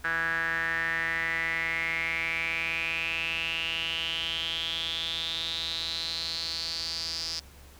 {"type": "tone with band-pass filter sweep", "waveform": "sawtooth", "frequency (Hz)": 164.81, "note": "E3", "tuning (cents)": 0, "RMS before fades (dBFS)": -31, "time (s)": [0.04, 7.4], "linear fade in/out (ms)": 10, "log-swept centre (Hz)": [1600, 5000], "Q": 8.6, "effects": ["added 69 Hz sine -50 dBFS peak until 7.79 s", "pink hiss -54 dBFS RMS until 7.79 s"]}